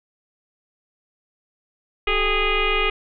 sine tone with frequency modulation, 1244.5 Hz, D#6, in tune, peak -17 dBFS, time 2.07-2.9 s, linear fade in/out 5 ms, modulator 407 Hz, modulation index 4.1, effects none

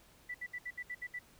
sine tone bursts, 1973 Hz, B6, 2 cents flat, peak -38 dBFS, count 8, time 0.29-1.192 s, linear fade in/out 10 ms, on 55 ms, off 66 ms, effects pink hiss -63 dBFS RMS until 1.39 s

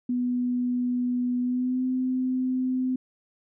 sine tone with pitch glide, 246.9 to 256.3 Hz, B3 to C4, 0 to -36 cents, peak -23 dBFS, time 0.09-2.96 s, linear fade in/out 5 ms, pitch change +64 cents, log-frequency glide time 1.41-1.84 s, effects none

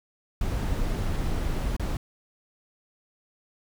brown noise with dropouts, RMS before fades -27 dBFS, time 0.41-1.97 s, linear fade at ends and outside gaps 2 ms, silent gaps 1.766-1.796 s, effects none

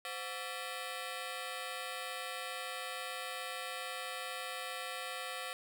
10% pulse ring-modulated tone, 622.3 Hz, D#5, in tune, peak -28 dBFS, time 0.05-5.53 s, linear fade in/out 0 ms, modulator 105 Hz, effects none

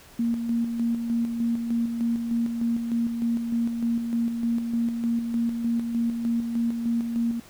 sine tone with tremolo, 233.1 Hz, A#3, in tune, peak -21 dBFS, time 0.19-7.4 s, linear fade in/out 5 ms, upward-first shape square, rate 3.3 Hz, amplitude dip 45%, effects pink hiss -50 dBFS RMS until 7.49 s

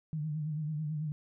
sine tone with vibrato, 153 Hz, D#3, 29 cents flat, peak -32 dBFS, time 0.13-1.12 s, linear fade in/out 0 ms, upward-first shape triangle, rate 9.1 Hz, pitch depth 76 cents each way, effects none

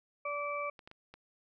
harmonic tone, 580 Hz, D5, 22 cents flat, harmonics 1 / 2 / 4, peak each -38 / -37 / -40 dBFS, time 0.25-0.7 s, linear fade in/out 5 ms
clicks, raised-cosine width 0.3 ms, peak -34 dBFS, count 4, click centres 0.792 / 0.875 / 0.914 / 1.14 s
effects none

